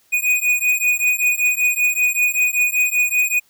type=beating tone pair; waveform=square; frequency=2473 / 2478.2 Hz; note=D#7 / D#7; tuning=-11 / -8 cents; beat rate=5.2 Hz; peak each=-19 dBFS; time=0.12-3.4 s; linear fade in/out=20 ms; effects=white hiss -58 dBFS RMS until 3.49 s